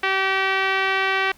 5% pulse tone with low-pass filter, 384.6 Hz, G4, 33 cents flat, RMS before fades -21 dBFS, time 0.03-1.32 s, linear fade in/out 5 ms, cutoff 2200 Hz, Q 1.4, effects pink hiss -53 dBFS RMS until 1.37 s

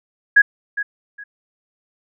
sine tone with echo, 1661.2 Hz, G#6, in tune, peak -6 dBFS, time 0.36-0.42 s, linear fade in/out 10 ms, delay 410 ms, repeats 2, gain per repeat -13 dB, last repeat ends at 1.24 s, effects none

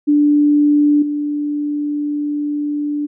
sine tone with level steps, 293.7 Hz, D4, in tune, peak -9 / -17 dBFS, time 0.07-3.07 s, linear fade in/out 20 ms, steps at 1.02 s, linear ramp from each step 5 ms, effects none

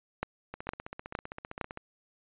two click trains, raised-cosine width 0.5 ms, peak -24 / -15 dBFS, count 20 / 4, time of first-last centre 0.54-1.774 / 0.23-1.612 s, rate 15.4 / 2.17 Hz, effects resampled to 8000 Hz

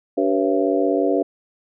harmonic tone with a mistuned harmonic, 96.2 Hz, G2, 32 cents flat, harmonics 3 / 4 / 5 / 6 / 7, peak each -21 / -22 / -23 / -24 / -24 dBFS, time 0.17-1.23 s, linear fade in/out 10 ms, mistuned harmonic 6, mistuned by -93 cents, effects none

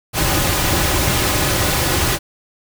pink noise with comb filter, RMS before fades -17 dBFS, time 0.13-2.19 s, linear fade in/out 50 ms, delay 4.4 ms, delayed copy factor -0.5, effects none

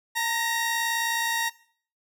sawtooth tone pair together, 915.4 / 1890 Hz, A#5 / A#6, -32 / +23 cents, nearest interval octave + minor second, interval 1255 cents, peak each -24 dBFS, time 0.15-1.5 s, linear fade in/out 20 ms, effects noise-tail reverb RT60 0.5 s tail -19 dB re dry

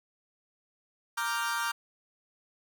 40% pulse chord, G minor seventh, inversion first, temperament equal, 932.3 / 1174.7 / 1396.9 / 1568 Hz, Bb5 / D6 / F6 / G6, 0 / 0 / 0 / 0 cents, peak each -34 dBFS, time 1.17-1.72 s, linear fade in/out 10 ms, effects none

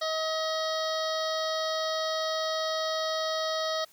harmonic tone with a mistuned harmonic, 635 Hz, D#5, 35 cents sharp, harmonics 1 / 2 / 3 / 5 / 6 / 7 / 8 / 9, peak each -30 / -34 / -39 / -40 / -38 / -39 / -40 / -44 dBFS, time 0.01-3.85 s, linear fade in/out 10 ms, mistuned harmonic 5, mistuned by +20 cents, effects white hiss -59 dBFS RMS until 3.92 s

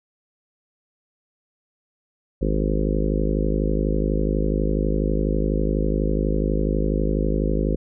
harmonic tone, 52.1 Hz, G#1, 6 cents sharp, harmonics 1 / 3 / 4 / 5 / 6 / 7 / 8 / 9 / 10, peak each -22 / -27 / -28 / -29 / -30 / -30 / -31 / -32 / -32 dBFS, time 2.41-7.76 s, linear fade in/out 10 ms, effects none

